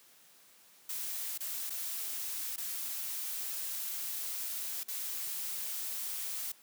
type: noise with dropouts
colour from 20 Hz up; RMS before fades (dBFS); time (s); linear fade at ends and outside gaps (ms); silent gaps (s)
blue; -38; 0.89-6.52; 5; 1.378-1.404 / 1.697-1.703 / 2.562-2.578 / 4.834-4.882
effects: white hiss -61 dBFS RMS until 6.62 s + high-pass 150 Hz 12 dB/octave